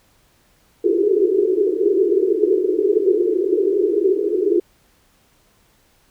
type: band-pass noise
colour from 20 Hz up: white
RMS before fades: -17 dBFS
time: 0.84-4.6 s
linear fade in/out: 5 ms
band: 340 to 430 Hz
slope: 96 dB/octave
effects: pink hiss -58 dBFS RMS until 6.1 s